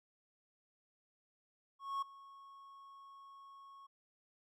triangle tone with ADSR envelope, 1100 Hz, C#6, 14 cents flat, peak -32 dBFS, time 1.79-3.87 s, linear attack 230 ms, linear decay 7 ms, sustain -20 dB, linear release 12 ms, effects none

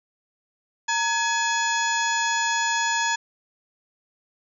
harmonic tone with a mistuned harmonic, 844 Hz, G#5, 28 cents sharp, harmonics 1 / 2 / 3 / 4 / 5 / 6 / 7 / 8, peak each -25 / -25 / -33 / -32 / -37 / -36 / -38 / -30 dBFS, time 0.88-3.16 s, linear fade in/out 10 ms, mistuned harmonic 1, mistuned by +150 cents, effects none

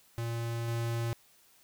square tone with level steps, 116.4 Hz, A#2, 2 cents flat, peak -33 / -31 dBFS, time 0.18-1.13 s, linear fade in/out 0 ms, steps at 0.68 s, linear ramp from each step 2 ms, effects white hiss -63 dBFS RMS until 1.63 s

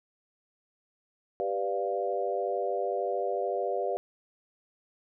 sine chord, G dominant seventh, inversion none, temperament equal, 392 / 493.9 / 587.3 / 698.5 Hz, G4 / B4 / D5 / F5, 0 / 0 / 0 / 0 cents, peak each -33 dBFS, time 1.4-3.97 s, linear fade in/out 0 ms, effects none

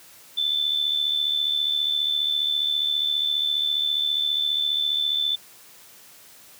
sine tone with amplitude modulation, 3520 Hz, A7, in tune, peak -18 dBFS, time 0.37-5.36 s, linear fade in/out 10 ms, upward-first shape sine, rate 74.8 Hz, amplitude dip 60%, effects white hiss -49 dBFS RMS until 6.59 s + high-pass 80 Hz 12 dB/octave

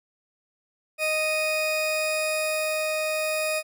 40% pulse tone pair together, 622.2 / 2489 Hz, D#5 / D#7, 0 / 0 cents, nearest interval 2 octaves, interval 2400 cents, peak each -25 / -26 dBFS, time 0.98-3.63 s, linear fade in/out 50 ms, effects none

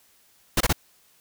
pink noise bursts, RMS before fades -20 dBFS, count 3, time 0.57-0.728 s, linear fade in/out 5 ms, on 36 ms, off 25 ms, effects white hiss -60 dBFS RMS until 1.2 s

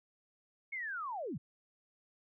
sine linear sweep, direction down, 2217 to 100.6 Hz, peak -37 dBFS, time 0.72-1.38 s, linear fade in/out 10 ms, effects none

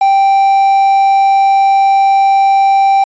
triangle tone with quantisation, 784 Hz, G5, in tune, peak -4 dBFS, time 0.01-3.04 s, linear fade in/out 5 ms, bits 5, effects resampled to 16000 Hz

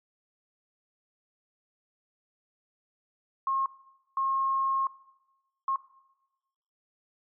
sine tone bursts at uneven times, 1077 Hz, C6, 50 cents sharp, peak -25 dBFS, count 3, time 3.47-3.66 / 4.17-4.87 / 5.68-5.76 s, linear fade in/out 2 ms, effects noise-tail reverb RT60 1.0 s tail -18 dB re dry

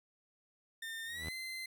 30% pulse tone with pitch glide, 1810 to 2067 Hz, A6 to C7, +48 to -22 cents, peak -38 dBFS, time 0.82-1.66 s, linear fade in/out 5 ms, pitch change +230 cents, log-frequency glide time 1.05-1.33 s
sawtooth tone with exponential growth, 80.7 Hz, E2, 36 cents flat, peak -35 dBFS, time 1.03-1.29 s, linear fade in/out 5 ms, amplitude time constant 56 ms
effects none

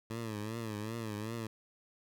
15% pulse tone with vibrato, 110 Hz, A2, in tune, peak -31 dBFS, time 0.1-1.47 s, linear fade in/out 5 ms, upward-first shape triangle, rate 2.6 Hz, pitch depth 120 cents each way, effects none

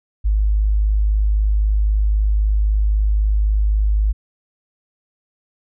sine tone, 51.91 Hz, G#1, in tune, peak -13 dBFS, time 0.24-4.13 s, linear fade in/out 20 ms, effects none

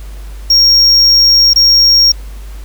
triangle tone with dropouts, 5570 Hz, F8, 5 cents flat, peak -3 dBFS, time 0.5-2.12 s, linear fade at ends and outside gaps 5 ms, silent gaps 1.535-1.559 s, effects added 50 Hz sine -24 dBFS peak until 2.64 s + pink hiss -40 dBFS RMS until 2.64 s

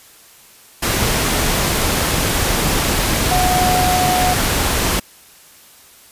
sine tone in noise, 730 Hz, F#5, 24 cents flat, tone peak -15 dBFS, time 3.31-4.34 s, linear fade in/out 10 ms, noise pink, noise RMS -17 dBFS, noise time 0.82-5 s, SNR -1 dB, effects white hiss -45 dBFS RMS until 6.11 s + resampled to 32000 Hz

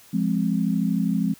sine chord, F minor, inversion none, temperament equal, 174.61 / 207.7 / 261.6 Hz, F3 / Ab3 / C4, 0 / 0 / 0 cents, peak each -24 / -23 / -26 dBFS, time 0.13-1.34 s, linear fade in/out 10 ms, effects white hiss -51 dBFS RMS until 1.39 s

